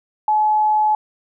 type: tone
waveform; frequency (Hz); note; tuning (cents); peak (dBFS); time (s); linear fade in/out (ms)
sine; 854; G#5; +48; -13; 0.28-0.95; 2
effects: none